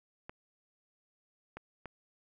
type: clicks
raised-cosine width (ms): 0.5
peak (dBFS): -28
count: 3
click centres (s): 0.295 / 1.57 / 1.857
effects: none